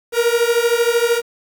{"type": "beating tone pair", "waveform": "45% pulse", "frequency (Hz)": [464.7, 477.7], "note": ["A#4", "A#4"], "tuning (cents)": [-5, 42], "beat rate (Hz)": 13, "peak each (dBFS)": -17, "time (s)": [0.12, 1.22], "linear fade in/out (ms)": 50, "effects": ["7-bit"]}